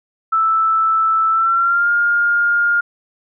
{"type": "tone with pitch glide", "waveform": "sine", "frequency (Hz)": [1318.5, 1413.1], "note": ["E6", "F6"], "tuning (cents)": [0, 20], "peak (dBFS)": -12, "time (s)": [0.32, 2.81], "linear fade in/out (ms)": 10, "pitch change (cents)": 120, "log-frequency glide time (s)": [1.3, 1.9], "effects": []}